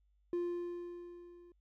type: tone with level ramp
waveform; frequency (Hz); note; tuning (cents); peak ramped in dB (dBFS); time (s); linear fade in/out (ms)
triangle; 349.2; F4; 0; -29 to -54; 0.33-1.52; 2
effects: tanh soft clip ceiling -26 dBFS + added 50 Hz sine -69 dBFS peak until 1.6 s